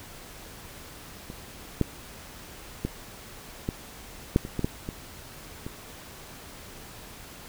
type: clicks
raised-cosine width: 3 ms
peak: -24 / -9 / -14 / -14 / -6 / -22 / -15 / -11 / -19 / -22 dBFS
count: 10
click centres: 1.301 / 1.813 / 2.85 / 3.689 / 4.361 / 4.451 / 4.593 / 4.645 / 4.889 / 5.665 s
effects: pink hiss -45 dBFS RMS until 7.48 s